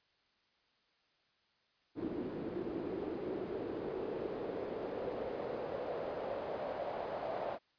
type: noise with band-pass filter sweep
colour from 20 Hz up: pink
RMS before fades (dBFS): -40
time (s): 1.95-7.59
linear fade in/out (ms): 50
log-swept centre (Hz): 310 to 670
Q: 3.3
effects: white hiss -74 dBFS RMS until 7.78 s + resampled to 11025 Hz